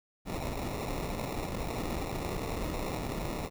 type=noise with sample-and-hold; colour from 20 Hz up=pink; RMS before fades=-35 dBFS; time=0.25-3.5 s; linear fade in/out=50 ms; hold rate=1575 Hz; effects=none